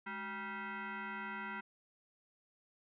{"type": "tone with frequency modulation", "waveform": "sine", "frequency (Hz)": 209.7, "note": "G#3", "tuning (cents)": 17, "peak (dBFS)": -40, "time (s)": [0.06, 1.61], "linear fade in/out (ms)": 10, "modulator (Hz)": 587, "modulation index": 3.4, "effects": []}